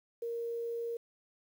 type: tone with quantisation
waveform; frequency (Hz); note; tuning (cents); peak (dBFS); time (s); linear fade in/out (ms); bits
sine; 466.4; A#4; +1; -34; 0.22-0.97; 5; 10
effects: none